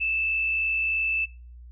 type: tone with frequency modulation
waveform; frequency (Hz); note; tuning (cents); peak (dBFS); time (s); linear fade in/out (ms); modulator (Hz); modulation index
sine; 2637; E7; 0; -23; 0-1.26; 20; 63.1; 0.61
effects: noise-tail reverb RT60 0.4 s tail -24 dB re dry + added 60 Hz sine -42 dBFS peak until 1.71 s